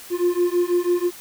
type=beating tone pair; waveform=triangle; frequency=349.4 / 355.5 Hz; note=F4 / F4; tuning=+1 / +31 cents; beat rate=6.1 Hz; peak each=-18 dBFS; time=0.1-1.11 s; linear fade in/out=50 ms; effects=tanh soft clip ceiling -9 dBFS + white hiss -41 dBFS RMS until 1.2 s